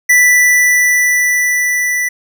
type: tone with level ramp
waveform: square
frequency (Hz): 1975.5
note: B6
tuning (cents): 0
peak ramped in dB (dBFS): -6 to -14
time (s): 0.09-2.09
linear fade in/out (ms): 10
effects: none